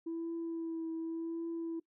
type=tone with vibrato; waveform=sine; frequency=329.6 Hz; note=E4; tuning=in tune; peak=-34 dBFS; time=0.06-1.8 s; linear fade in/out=10 ms; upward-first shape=triangle; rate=0.88 Hz; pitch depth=24 cents each way; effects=noise-tail reverb RT60 0.1 s tail -21 dB re dry + tanh soft clip ceiling -33 dBFS